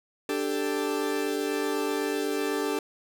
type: chord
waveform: 40% pulse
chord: D suspended fourth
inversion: none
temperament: equal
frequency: 293.7 / 392 / 440 Hz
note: D4 / G4 / A4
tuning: 0 / 0 / 0 cents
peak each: -30 dBFS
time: 0.29-2.79 s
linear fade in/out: 2 ms
effects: none